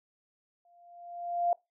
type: tone with exponential growth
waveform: sine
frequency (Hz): 696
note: F5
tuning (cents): -6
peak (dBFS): -22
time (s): 0.65-1.53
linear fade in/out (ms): 2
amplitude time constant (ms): 190
effects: noise-tail reverb RT60 0.2 s tail -23 dB re dry